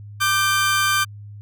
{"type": "tone pair together", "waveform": "sawtooth", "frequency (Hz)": [1187.7, 1553], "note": ["D6", "G6"], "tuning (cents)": [19, -17], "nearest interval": "perfect fourth", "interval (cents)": 464, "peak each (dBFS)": -16, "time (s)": [0.2, 1.05], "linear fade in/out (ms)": 20, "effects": ["added 103 Hz sine -35 dBFS peak until 1.41 s"]}